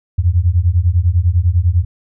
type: beating tone pair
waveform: sine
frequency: 82.8 / 92.8 Hz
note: E2 / F#2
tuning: +8 / +6 cents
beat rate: 10 Hz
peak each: -13 / -13 dBFS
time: 0.18-1.85 s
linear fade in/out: 10 ms
effects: none